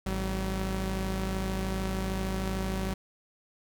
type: tone pair together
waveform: sawtooth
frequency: 53.19 / 190.2 Hz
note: G#1 / F#3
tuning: +42 / +48 cents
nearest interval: octave + minor seventh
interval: 2206 cents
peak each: -28 dBFS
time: 0.06-2.94 s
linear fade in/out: 5 ms
effects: none